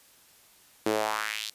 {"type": "tone with high-pass filter sweep", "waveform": "sawtooth", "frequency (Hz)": 107.8, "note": "A2", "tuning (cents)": -35, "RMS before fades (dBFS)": -30, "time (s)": [0.86, 1.5], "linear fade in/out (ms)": 5, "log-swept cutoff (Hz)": [330, 4300], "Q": 2.4, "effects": ["white hiss -58 dBFS RMS until 1.54 s", "resampled to 32000 Hz"]}